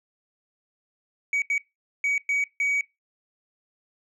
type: tone bursts at uneven times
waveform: sine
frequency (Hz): 2262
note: C#7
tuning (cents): +34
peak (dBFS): -19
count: 5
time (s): 1.33-1.42 / 1.5-1.58 / 2.04-2.18 / 2.29-2.44 / 2.6-2.81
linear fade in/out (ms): 2
effects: noise-tail reverb RT60 0.2 s tail -21 dB re dry + tanh soft clip ceiling -20 dBFS